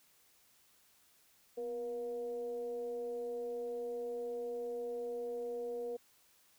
sine tone with frequency modulation, 477.8 Hz, A#4, 43 cents sharp, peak -37 dBFS, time 1.57-5.97 s, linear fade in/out 10 ms, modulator 230 Hz, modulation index 0.36, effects white hiss -68 dBFS RMS until 6.58 s

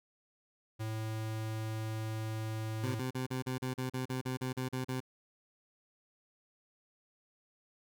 square tone, 110 Hz, A2, in tune, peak -36 dBFS, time 0.79-3.01 s, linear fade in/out 20 ms
20% pulse tone bursts, 128.7 Hz, C3, 28 cents flat, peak -29 dBFS, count 14, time 2.83-5.004 s, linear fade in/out 10 ms, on 120 ms, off 38 ms
effects none

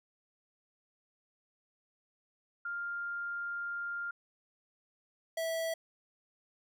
sine / square tone pair in turn, 1400 / 654.3 Hz, F6 / E5, +4 / -13 cents, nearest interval octave + minor second, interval 1317 cents, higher first, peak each -35 / -33 dBFS, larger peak second, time 2.65-4.11 / 5.37-5.74 s, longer first, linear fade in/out 5 ms, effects none

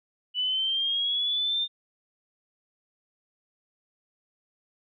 sine linear sweep, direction up, 2960 to 3629 Hz, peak -24 dBFS, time 0.34-1.68 s, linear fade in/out 50 ms, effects none

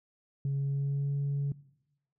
sine tone with pitch glide, 138.59 to 141.09 Hz, C#3 to C#3, 0 to +31 cents, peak -26 dBFS, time 0.45-1.52 s, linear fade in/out 2 ms, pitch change +31 cents, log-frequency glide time 0.58-1.15 s, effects noise-tail reverb RT60 0.9 s tail -21 dB re dry + tanh soft clip ceiling -26 dBFS

